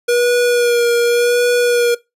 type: tone with vibrato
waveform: square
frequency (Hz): 480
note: B4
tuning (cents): -49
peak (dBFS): -12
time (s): 0.08-1.95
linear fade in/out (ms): 10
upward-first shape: sine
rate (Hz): 0.88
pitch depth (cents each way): 23
effects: noise-tail reverb RT60 0.2 s tail -20 dB re dry + resampled to 32000 Hz